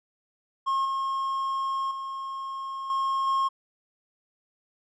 triangle tone with level steps, 1078 Hz, C#6, 49 cents flat, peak -21 / -24 / -30 / -22 / -20 dBFS, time 0.66-3.49 s, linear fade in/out 20 ms, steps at 0.85 / 1.91 / 2.9 / 3.27 s, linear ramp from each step 2 ms, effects resampled to 22050 Hz

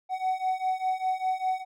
triangle beating tone pair, 746 / 751 Hz, F#5 / F#5, +14 / +26 cents, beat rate 5 Hz, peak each -28 / -26 dBFS, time 0.09-1.65 s, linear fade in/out 50 ms, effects none

